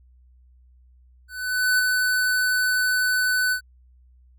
square tone with ADSR envelope, 1502 Hz, F#6, 26 cents sharp, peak -17 dBFS, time 1.28-3.61 s, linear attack 510 ms, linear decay 8 ms, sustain -3 dB, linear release 91 ms, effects added 62 Hz sine -51 dBFS peak until 4.38 s

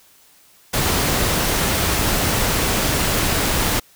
pink noise, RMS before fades -19 dBFS, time 0.73-3.8 s, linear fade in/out 10 ms, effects white hiss -52 dBFS RMS until 3.95 s

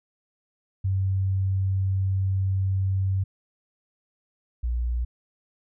sine tone pair in turn, 95.8 / 59.75 Hz, G2 / A#1, -39 / +43 cents, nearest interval minor sixth, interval 818 cents, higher first, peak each -21 / -23 dBFS, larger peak first, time 0.84-3.24 / 4.63-5.05 s, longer first, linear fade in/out 10 ms, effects none

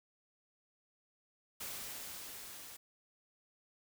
white noise with level ramp, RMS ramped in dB -43 to -51 dBFS, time 1.6-2.77 s, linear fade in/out 10 ms, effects none

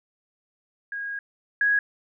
sine tone pair in turn, 1638 / 1658.9 Hz, G#6 / G#6, -24 / -2 cents, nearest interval unison, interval 22 cents, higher second, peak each -29 / -18 dBFS, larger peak second, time 0.92-1.19 / 1.61-1.79 s, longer first, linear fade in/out 2 ms, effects none

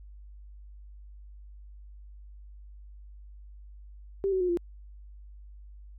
sine tone with pitch steps, 392 / 376 / 360.7 / 346 Hz, G4 / F#4 / F#4 / F4, 0 / +28 / -44 / -16 cents, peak -24 dBFS, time 4.24-4.572 s, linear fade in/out 0 ms, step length 83 ms, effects added 50 Hz sine -45 dBFS peak until 5.98 s

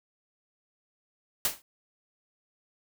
white noise with exponential decay, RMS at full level -23 dBFS, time 1.45-1.62 s, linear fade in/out 1 ms, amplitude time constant 35 ms, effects none

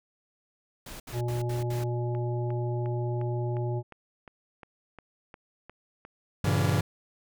pink noise bursts, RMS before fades -42 dBFS, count 5, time 0.86-1.84 s, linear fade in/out 5 ms, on 140 ms, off 70 ms
harmonic tone, 120.5 Hz, B2, 42 cents flat, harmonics 1 / 3 / 5 / 7, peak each -28 / -34 / -40 / -41 dBFS, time 1.12-3.83 s, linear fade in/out 50 ms
click train, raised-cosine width 0.5 ms, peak -30 dBFS, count 12, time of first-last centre 2.15-6.051 s, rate 2.82 Hz
45% pulse chord, G diminished seventh, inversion none, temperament just, 98 / 117.6 / 141.12 / 169.34 Hz, G2 / Bb2 / Db3 / Fb3, 0 / +16 / +31 / +47 cents, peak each -27 / -30 / -28 / -30 dBFS, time 6.44-6.81 s, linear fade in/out 5 ms
effects none

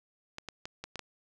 clicks, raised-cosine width 0.2 ms, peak -22 dBFS, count 6, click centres 0.384 / 0.487 / 0.655 / 0.84 / 0.957 / 0.993 s, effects none

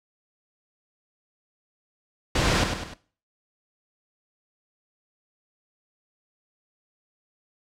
pink noise with echo, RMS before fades -22 dBFS, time 2.35-2.64 s, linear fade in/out 5 ms, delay 100 ms, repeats 3, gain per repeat -6 dB, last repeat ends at 2.94 s, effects noise-tail reverb RT60 0.4 s tail -17 dB re dry + low-pass 6000 Hz 12 dB/octave

